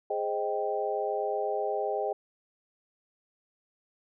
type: chord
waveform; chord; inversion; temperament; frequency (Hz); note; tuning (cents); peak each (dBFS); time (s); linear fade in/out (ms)
sine; Ab major seventh; none; equal; 415.3 / 523.3 / 622.3 / 784; Ab4 / C5 / Eb5 / G5; 0 / 0 / 0 / 0; -32 / -35 / -33 / -33; 0.1-2.13; 5
effects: none